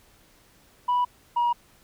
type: tone pair in turn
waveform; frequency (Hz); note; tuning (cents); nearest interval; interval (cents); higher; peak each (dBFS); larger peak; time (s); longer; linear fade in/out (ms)
sine; 983 / 956.1; B5 / A#5; -8 / +44; unison; 48; first; -18; neither; 0.88-1.05 / 1.36-1.53; neither; 10
effects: tanh soft clip ceiling -18 dBFS + pink hiss -58 dBFS RMS until 1.83 s